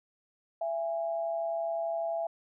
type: tone pair together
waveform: sine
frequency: 668.3 / 820 Hz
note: E5 / G#5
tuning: +24 / -22 cents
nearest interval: major third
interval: 354 cents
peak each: -30 / -38 dBFS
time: 0.61-2.27 s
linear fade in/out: 5 ms
effects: none